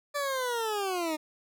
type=linear sweep; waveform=20% pulse; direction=down; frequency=585 to 301.9 Hz; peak=-24 dBFS; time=0.14-1.17 s; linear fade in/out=20 ms; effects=none